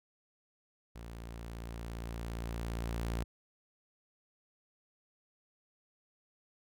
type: tone with level ramp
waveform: sawtooth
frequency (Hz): 57.4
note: A#1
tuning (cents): -26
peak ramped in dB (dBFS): -41 to -29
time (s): 0.95-3.24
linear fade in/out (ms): 10
effects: none